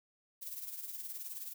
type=noise with tremolo; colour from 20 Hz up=violet; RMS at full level=-41 dBFS; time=0.41-1.54 s; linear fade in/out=20 ms; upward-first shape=triangle; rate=19 Hz; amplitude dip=65%; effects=none